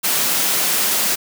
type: high-pass noise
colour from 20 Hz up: white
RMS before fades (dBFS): -18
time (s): 0.03-1.16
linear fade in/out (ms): 20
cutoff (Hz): 140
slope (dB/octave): 48
effects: none